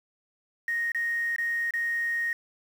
triangle tone with dropouts, 1864.7 Hz, A#6, in tune, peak -22 dBFS, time 0.68-2.33 s, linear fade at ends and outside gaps 2 ms, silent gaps 0.919-0.947 / 1.362-1.383 / 1.708-1.737 s, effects tanh soft clip ceiling -23 dBFS + 8-bit

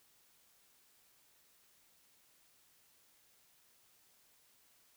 silence, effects white hiss -69 dBFS RMS until 4.96 s

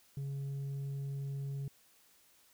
sine tone with tanh clipping, 138.59 Hz, C#3, in tune, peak -37 dBFS, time 0.17-1.68 s, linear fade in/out 2 ms, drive 3 dB, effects white hiss -66 dBFS RMS until 2.53 s

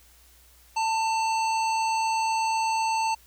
harmonic tone, 892 Hz, A5, 23 cents sharp, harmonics 1 / 3 / 5 / 7 / 9, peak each -23 / -33 / -37 / -40 / -42 dBFS, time 0.76-3.15 s, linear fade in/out 10 ms, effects added 60 Hz sine -57 dBFS peak until 3.26 s + white hiss -57 dBFS RMS until 3.26 s

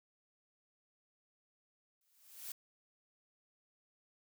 blue noise with exponential growth, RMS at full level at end -42 dBFS, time 2.01-2.52 s, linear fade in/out 2 ms, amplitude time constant 110 ms, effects none

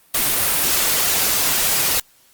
white noise with flanger, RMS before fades -18 dBFS, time 0.14-2 s, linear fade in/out 5 ms, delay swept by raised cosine 1.5 to 6.9 ms, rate 3.3 Hz, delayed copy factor +0.5, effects white hiss -54 dBFS RMS until 2.33 s + Opus 32 kbps

